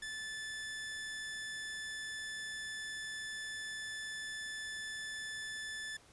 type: tone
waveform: sawtooth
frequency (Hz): 1747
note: A6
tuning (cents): -13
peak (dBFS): -37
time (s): 0.02-5.97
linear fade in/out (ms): 5
effects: pink hiss -62 dBFS RMS until 6.12 s + resampled to 24000 Hz